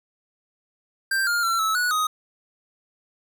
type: tone with pitch steps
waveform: square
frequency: 1576 / 1410 / 1354 / 1302 / 1467 / 1252 Hz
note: G6 / F6 / E6 / E6 / F#6 / D#6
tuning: +9 / +16 / +46 / -22 / -15 / +10 cents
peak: -21 dBFS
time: 1.11-2.07 s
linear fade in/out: 5 ms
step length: 160 ms
effects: none